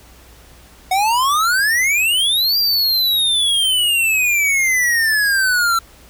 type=exponential two-way sweep; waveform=square; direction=up then down; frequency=732 to 4798 to 1338 Hz; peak=-14 dBFS; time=0.91-5.79 s; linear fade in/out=5 ms; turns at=2.58 s; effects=added 60 Hz sine -46 dBFS peak until 6.09 s + pink hiss -46 dBFS RMS until 6.09 s